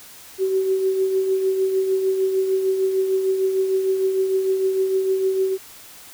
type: tone with tremolo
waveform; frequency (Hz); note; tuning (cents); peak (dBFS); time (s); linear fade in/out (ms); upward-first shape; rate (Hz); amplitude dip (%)
sine; 381; G4; -49; -15; 0.38-5.58; 50; triangle; 6.6; 50
effects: white hiss -43 dBFS RMS until 6.13 s